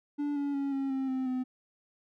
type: tone with pitch steps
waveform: triangle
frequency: 290.2 / 284.1 / 278.1 / 272.2 / 266.4 / 260.8 / 255.3 Hz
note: D4 / C#4 / C#4 / C#4 / C4 / C4 / C4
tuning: -21 / +43 / +6 / -31 / +31 / -5 / -42 cents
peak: -27 dBFS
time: 0.18-1.44 s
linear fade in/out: 20 ms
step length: 180 ms
effects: none